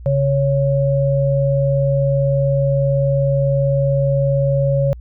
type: tone pair together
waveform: sine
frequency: 138.59 / 554.4 Hz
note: C#3 / C#5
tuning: 0 / 0 cents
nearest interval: 2 octaves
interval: 2400 cents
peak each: -15 / -17 dBFS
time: 0.06-4.93 s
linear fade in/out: 0 ms
effects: added 60 Hz sine -32 dBFS peak until 5 s